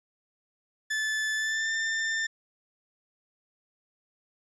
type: tone with pitch glide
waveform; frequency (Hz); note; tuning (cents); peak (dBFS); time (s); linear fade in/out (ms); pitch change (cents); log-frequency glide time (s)
40% pulse; 1742 to 1792; A6 to A6; -18 to +31; -26; 0.9-2.27; 10; +49; 1.35-1.72
effects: resampled to 22050 Hz + 11-bit